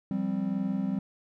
triangle chord, F suspended second, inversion none, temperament just, 174.61 / 196.44 / 261.9 Hz, F3 / G3 / C4, 0 / +4 / +2 cents, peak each -33 / -27 / -31 dBFS, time 0.11-0.99 s, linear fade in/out 2 ms, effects none

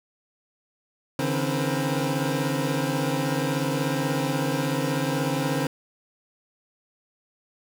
25% pulse tone cluster, 142.9 / 159.3 / 265.2 / 475.1 / 506 Hz, D3 / D#3 / C4 / A#4 / B4, -47 / +41 / +23 / +33 / +42 cents, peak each -24 / -27 / -24 / -32 / -31 dBFS, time 1.19-5.67 s, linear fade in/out 2 ms, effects none

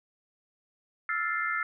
sine chord, F major seventh, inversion third, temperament equal, 1318.5 / 1396.9 / 1760 / 2093 Hz, E6 / F6 / A6 / C7, 0 / 0 / 0 / 0 cents, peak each -33 dBFS, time 1.09-1.63 s, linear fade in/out 2 ms, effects none

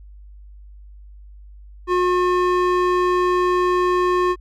square tone with band-pass filter, 360 Hz, F#4, 47 cents flat, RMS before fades -18 dBFS, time 1.87-4.36 s, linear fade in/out 50 ms, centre 830 Hz, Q 1.3, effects added 50 Hz sine -39 dBFS peak until 4.4 s

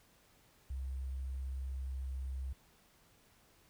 sine tone with sample-and-hold, 66 Hz, C2, 16 cents sharp, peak -37 dBFS, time 0.7-2.53 s, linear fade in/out 5 ms, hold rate 8820 Hz, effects pink hiss -67 dBFS RMS until 3.69 s

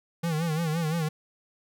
square tone with vibrato, 161.6 Hz, E3, 34 cents flat, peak -26 dBFS, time 0.23-1.09 s, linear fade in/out 10 ms, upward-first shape sine, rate 5.8 Hz, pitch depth 100 cents each way, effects none

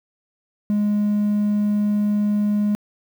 triangle tone, 207.7 Hz, G#3, in tune, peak -14 dBFS, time 0.7-2.75 s, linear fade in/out 0 ms, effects tanh soft clip ceiling -11 dBFS + 8-bit

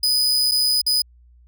40% pulse tone with dropouts, 4983 Hz, D#8, 2 cents sharp, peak -15 dBFS, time 0.03-1.02 s, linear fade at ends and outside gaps 5 ms, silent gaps 0.513-0.517 / 0.816-0.864 s, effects added 60 Hz sine -48 dBFS peak until 1.47 s

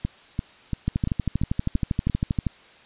two click trains, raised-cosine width 5 ms, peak -10 / -12 dBFS, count 21 / 7, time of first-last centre 0.88-2.467 / 0.05-2.098 s, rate 12.6 / 2.93 Hz, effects white hiss -51 dBFS RMS until 2.85 s + resampled to 8000 Hz

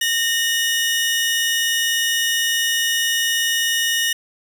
sawtooth tone pair together, 1839.5 / 2920 Hz, A#6 / F#7, -24 / -24 cents, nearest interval minor sixth, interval 800 cents, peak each -17 dBFS, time 0.01-4.13 s, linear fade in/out 5 ms, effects none

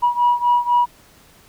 sine beating tone pair, 966 / 970 Hz, B5 / B5, -39 / -31 cents, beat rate 4 Hz, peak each -15 / -17 dBFS, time 0.02-0.86 s, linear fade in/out 20 ms, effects tanh soft clip ceiling -8 dBFS + pink hiss -50 dBFS RMS until 1.48 s

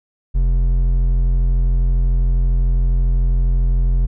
triangle tone with hard clipping, 43.65 Hz, F1, in tune, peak -14 dBFS, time 0.34-4.07 s, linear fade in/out 20 ms, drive 10 dB, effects none

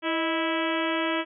harmonic tone with a mistuned harmonic, 327.8 Hz, E4, 10 cents flat, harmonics 1 / 2 / 3 / 4 / 5 / 6 / 7 / 8 / 9 / 10, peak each -28 / -31 / -33 / -34 / -35 / -36 / -36 / -37 / -38 / -38 dBFS, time 0.02-1.25 s, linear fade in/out 50 ms, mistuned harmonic 2, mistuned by -67 cents, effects none

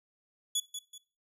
20% pulse tone with echo, 3401 Hz, G#7, 40 cents sharp, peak -22 dBFS, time 0.55-0.6 s, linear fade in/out 5 ms, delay 190 ms, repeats 2, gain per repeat -9 dB, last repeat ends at 0.98 s, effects noise-tail reverb RT60 0.3 s tail -17 dB re dry

